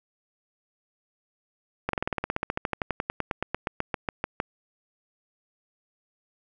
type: slowing click train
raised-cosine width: 0.5 ms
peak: -11 dBFS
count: 29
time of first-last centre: 1.89-4.401 s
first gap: 43 ms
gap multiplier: 1.05
effects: none